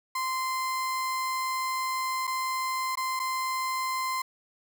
35% pulse tone with dropouts, 1039 Hz, C6, 12 cents flat, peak -26 dBFS, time 0.15-4.22 s, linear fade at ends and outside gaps 5 ms, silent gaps 2.271-2.275 / 2.955-2.972 / 3.194-3.198 s, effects none

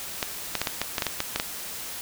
clicks, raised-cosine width 0.2 ms, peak -7 dBFS, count 11, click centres 0.228 / 0.553 / 0.616 / 0.672 / 0.816 / 0.982 / 1.022 / 1.067 / 1.204 / 1.36 / 1.399 s, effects white hiss -36 dBFS RMS until 2.01 s

